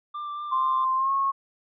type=tone with vibrato; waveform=triangle; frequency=1183 Hz; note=D6; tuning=12 cents sharp; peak=-29 dBFS; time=0.14-0.85 s; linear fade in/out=10 ms; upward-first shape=triangle; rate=4.3 Hz; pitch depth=16 cents each way
type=tone with pitch glide; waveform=sine; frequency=1046 to 1092.3 Hz; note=C6 to C#6; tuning=-1 to -26 cents; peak=-21 dBFS; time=0.51-1.32 s; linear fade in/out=20 ms; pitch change=+75 cents; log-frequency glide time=0.96-1.12 s
effects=resampled to 11025 Hz